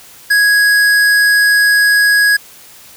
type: tone with hard clipping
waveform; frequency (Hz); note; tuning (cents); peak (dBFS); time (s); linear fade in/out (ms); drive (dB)
triangle; 1661.2; G#6; 0; -9; 0.3-2.37; 10; 18
effects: white hiss -39 dBFS RMS until 2.96 s